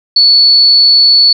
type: tone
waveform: sine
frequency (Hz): 4434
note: C#8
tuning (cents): 0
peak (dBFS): -3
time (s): 0.16-1.33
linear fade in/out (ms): 5
effects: none